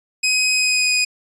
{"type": "tone with pitch glide", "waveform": "20% pulse", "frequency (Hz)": [2522, 2490], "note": ["D#7", "D#7"], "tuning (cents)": [23, 1], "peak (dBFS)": -10, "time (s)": [0.23, 1.05], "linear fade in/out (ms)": 10, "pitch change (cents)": -22, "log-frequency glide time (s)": [0.53, 0.93], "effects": ["resampled to 22050 Hz"]}